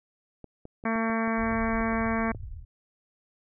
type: clicks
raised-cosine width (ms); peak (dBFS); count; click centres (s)
2; -29; 11; 0.443 / 0.654 / 0.839 / 0.958 / 1.1 / 1.277 / 1.519 / 1.691 / 1.81 / 1.925 / 2.348
type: harmonic tone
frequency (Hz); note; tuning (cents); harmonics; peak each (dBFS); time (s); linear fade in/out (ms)
225.6; A3; +44; 1 / 2 / 3 / 4 / 5 / 6 / 7 / 8 / 9 / 10; -27 / -35 / -33 / -37 / -34 / -41 / -37 / -39 / -40 / -39; 0.85-2.32; 5
type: low-pass noise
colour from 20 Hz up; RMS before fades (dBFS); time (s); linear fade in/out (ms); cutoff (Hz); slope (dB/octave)
pink; -38; 1.37-2.65; 20; 120; 96
effects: none